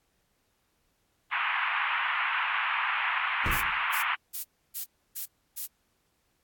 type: band-pass noise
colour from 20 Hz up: pink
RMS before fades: -29 dBFS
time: 1.31-4.16 s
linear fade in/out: 20 ms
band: 930 to 2800 Hz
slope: 48 dB/octave
type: noise with exponential decay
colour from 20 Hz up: brown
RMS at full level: -28 dBFS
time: 3.46-3.86 s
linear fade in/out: 0 ms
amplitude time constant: 86 ms
type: noise bursts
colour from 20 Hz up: violet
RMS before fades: -33 dBFS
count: 6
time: 3.51-5.67 s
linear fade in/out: 20 ms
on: 110 ms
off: 300 ms
effects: pink hiss -73 dBFS RMS until 6.43 s + AAC 64 kbps